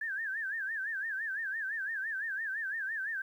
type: tone with vibrato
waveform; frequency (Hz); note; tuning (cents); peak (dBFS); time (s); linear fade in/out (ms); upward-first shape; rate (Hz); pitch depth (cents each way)
sine; 1677; G#6; +16; -33; 0.01-3.22; 5; sine; 5.9; 160
effects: 11-bit